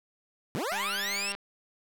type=linear sweep; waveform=20% pulse; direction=up; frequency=103.83 to 2794 Hz; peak=-25 dBFS; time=0.55-1.32 s; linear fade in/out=0 ms
type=click train; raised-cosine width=0.3 ms; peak=-22 dBFS; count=127; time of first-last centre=0.72-1.35 s; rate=200 Hz
effects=none